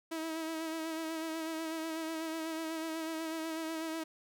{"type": "tone with vibrato", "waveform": "sawtooth", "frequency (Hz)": 322, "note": "E4", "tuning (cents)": -41, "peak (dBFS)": -32, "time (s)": [0.11, 4.04], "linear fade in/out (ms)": 10, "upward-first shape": "sine", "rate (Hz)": 8.1, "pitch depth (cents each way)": 33, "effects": []}